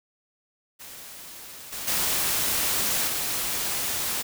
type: noise with level steps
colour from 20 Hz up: white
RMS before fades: -42 / -34 / -25 / -28 dBFS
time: 0.79-4.23 s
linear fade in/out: 20 ms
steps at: 1.72 / 1.87 / 3.07 s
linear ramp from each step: 10 ms
effects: none